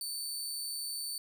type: tone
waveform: 20% pulse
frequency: 4536 Hz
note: C#8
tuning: 39 cents sharp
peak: -30 dBFS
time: 0.01-1.18 s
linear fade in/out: 2 ms
effects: none